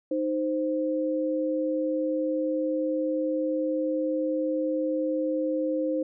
sine tone pair together, 310 / 521.4 Hz, D#4 / C5, -6 / -6 cents, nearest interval major sixth, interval 900 cents, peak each -27 / -27 dBFS, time 0.11-6.03 s, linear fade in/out 5 ms, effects none

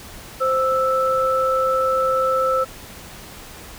sine tone pair together, 522.6 / 1318.5 Hz, C5 / E6, -2 / 0 cents, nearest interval octave + major third, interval 1602 cents, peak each -19 dBFS, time 0.4-2.65 s, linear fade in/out 20 ms, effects pink hiss -39 dBFS RMS until 3.78 s

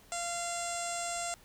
sawtooth tone with low-pass filter, 690 Hz, F5, 21 cents flat, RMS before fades -36 dBFS, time 0.12-1.34 s, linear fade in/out 0 ms, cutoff 7800 Hz, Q 7.8, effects pink hiss -59 dBFS RMS until 1.44 s

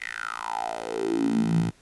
10% pulse tone with high-pass filter sweep, 56.3 Hz, A1, 40 cents sharp, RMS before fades -27 dBFS, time 0-1.71 s, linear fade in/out 20 ms, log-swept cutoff 2100 to 130 Hz, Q 7.8, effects pink hiss -58 dBFS RMS until 1.81 s + resampled to 24000 Hz

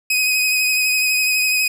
sawtooth tone with vibrato, 2515 Hz, D#7, 18 cents sharp, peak -12 dBFS, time 0.1-1.68 s, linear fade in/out 5 ms, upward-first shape triangle, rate 12 Hz, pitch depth 27 cents each way, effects none

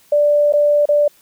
sine tone with dropouts, 587.3 Hz, D5, in tune, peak -10 dBFS, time 0.12-1.08 s, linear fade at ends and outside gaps 5 ms, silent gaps 0.525-0.535 / 0.856-0.888 s, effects white hiss -52 dBFS RMS until 1.21 s

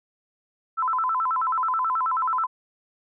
sine tone with vibrato, 1160 Hz, D6, 22 cents flat, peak -21 dBFS, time 0.77-2.47 s, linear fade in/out 20 ms, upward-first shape square, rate 9.3 Hz, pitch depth 230 cents each way, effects none

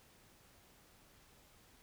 silence, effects pink hiss -65 dBFS RMS until 1.82 s

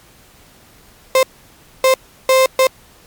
35% pulse tone bursts at uneven times, 523.3 Hz, C5, in tune, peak -7 dBFS, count 4, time 1.15-1.23 / 1.84-1.94 / 2.29-2.46 / 2.59-2.67 s, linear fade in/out 2 ms, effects pink hiss -47 dBFS RMS until 3.06 s + MP3 96 kbps

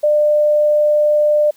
sine tone, 598 Hz, D5, 31 cents sharp, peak -10 dBFS, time 0.03-1.51 s, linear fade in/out 10 ms, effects white hiss -52 dBFS RMS until 1.56 s

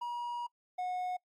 triangle tone pair in turn, 958 / 728.7 Hz, A#5 / F#5, +47 / -27 cents, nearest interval perfect fourth, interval 474 cents, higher first, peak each -33 / -31 dBFS, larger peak second, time 0.01-0.47 / 0.78-1.17 s, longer first, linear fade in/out 10 ms, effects noise-tail reverb RT60 0.1 s tail -24 dB re dry + Opus 48 kbps

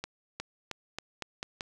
accelerating click train, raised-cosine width 0.2 ms, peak -18 dBFS, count 7, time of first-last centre 0.04-1.608 s, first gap 360 ms, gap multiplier 0.87, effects 9-bit

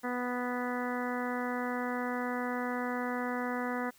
harmonic tone, 246.9 Hz, B3, in tune, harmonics 1 / 2 / 3 / 4 / 5 / 6 / 7 / 8, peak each -35 / -38 / -40 / -41 / -42 / -43 / -43 / -44 dBFS, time 0.03-3.91 s, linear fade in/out 20 ms, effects white hiss -62 dBFS RMS until 3.98 s

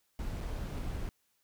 brown noise with dropouts, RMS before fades -37 dBFS, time 0.19-1.09 s, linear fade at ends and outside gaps 0 ms, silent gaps 0.404-0.41 / 0.777-0.781 s, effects white hiss -75 dBFS RMS until 1.43 s

